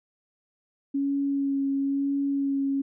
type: tone with vibrato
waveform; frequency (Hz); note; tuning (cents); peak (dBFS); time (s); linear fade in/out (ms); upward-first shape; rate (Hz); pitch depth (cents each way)
sine; 277.2; C#4; 0; -23; 0.94-2.82; 10; sine; 1; 15
effects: none